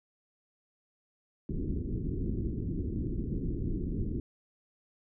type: low-pass noise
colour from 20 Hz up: pink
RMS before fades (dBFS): -33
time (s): 1.49-4.2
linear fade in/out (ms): 2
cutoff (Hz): 380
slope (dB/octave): 48
effects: none